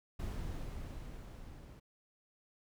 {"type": "noise with level ramp", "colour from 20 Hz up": "brown", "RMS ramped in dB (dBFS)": [-39, -52], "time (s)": [0.19, 1.8], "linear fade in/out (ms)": 10, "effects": []}